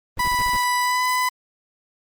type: noise bursts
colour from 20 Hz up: brown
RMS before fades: -30 dBFS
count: 6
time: 0.17-0.567 s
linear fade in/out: 2 ms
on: 37 ms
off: 35 ms
type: tone with pitch glide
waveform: 30% pulse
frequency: 987.8 to 1003.9 Hz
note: B5 to B5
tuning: 0 to +28 cents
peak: -16 dBFS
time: 0.19-1.29 s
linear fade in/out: 5 ms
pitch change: +28 cents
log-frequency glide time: 0.82-1.05 s
effects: Opus 24 kbps